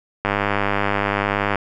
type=click train; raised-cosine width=0.5 ms; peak=-4 dBFS; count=133; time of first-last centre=0.25-1.557 s; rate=101 Hz; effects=none